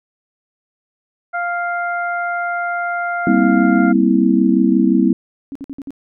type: harmonic tone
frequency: 698.5 Hz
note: F5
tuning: in tune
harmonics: 1 / 2 / 3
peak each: -21 / -21 / -32 dBFS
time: 1.33-3.93 s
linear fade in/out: 20 ms
type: chord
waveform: sine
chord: C dominant seventh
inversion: second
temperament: just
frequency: 196.22 / 235.5 / 261.6 / 327 Hz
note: G3 / Bb3 / C4 / E4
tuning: +2 / +18 / 0 / -14 cents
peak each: -16 dBFS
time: 3.27-5.13 s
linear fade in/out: 2 ms
type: tone bursts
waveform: sine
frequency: 275.9 Hz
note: C#4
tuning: 8 cents flat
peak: -25 dBFS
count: 5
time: 5.52-5.906 s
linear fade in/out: 0 ms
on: 34 ms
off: 54 ms
effects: none